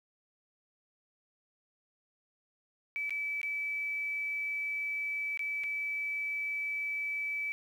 sine tone with dropouts, 2303 Hz, D7, 34 cents flat, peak -32 dBFS, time 2.96-7.52 s, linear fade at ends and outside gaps 0 ms, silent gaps 3.095-3.106 / 3.415-3.431 / 5.374-5.393 / 5.636-5.64 s, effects 10-bit

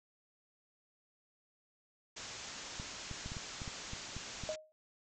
white low-pass noise, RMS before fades -47 dBFS, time 2.16-4.56 s, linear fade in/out 10 ms, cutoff 7400 Hz, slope 96 dB/octave
clicks, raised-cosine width 5 ms, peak -31 dBFS, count 10, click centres 2.799 / 3.113 / 3.261 / 3.319 / 3.368 / 3.618 / 3.678 / 3.934 / 4.166 / 4.437 s
sine tone with exponential decay, 622.3 Hz, D#5, in tune, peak -32 dBFS, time 4.49-4.72 s, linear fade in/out 0 ms, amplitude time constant 50 ms
effects none

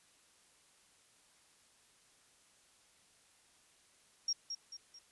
sine tone with echo, 5588 Hz, F8, in tune, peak -31 dBFS, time 4.28-4.33 s, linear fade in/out 5 ms, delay 220 ms, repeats 3, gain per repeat -7 dB, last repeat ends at 4.99 s, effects white hiss -67 dBFS RMS until 5.11 s + resampled to 24000 Hz

